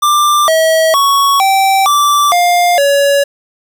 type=tone with pitch steps; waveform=square; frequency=1185 / 643 / 1114 / 776 / 1167 / 704 / 564 Hz; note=D6 / E5 / C#6 / G5 / D6 / F5 / C#5; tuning=+15 / -43 / +8 / -18 / -11 / +14 / +30 cents; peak=-8 dBFS; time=0.02-3.24 s; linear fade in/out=10 ms; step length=460 ms; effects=7-bit